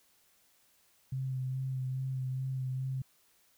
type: tone with vibrato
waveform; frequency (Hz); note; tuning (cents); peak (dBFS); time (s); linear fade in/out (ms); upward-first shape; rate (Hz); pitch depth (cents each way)
sine; 130.81; C3; 0; -32; 1.12-3.02; 5; sine; 2.4; 21
effects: white hiss -68 dBFS RMS until 3.57 s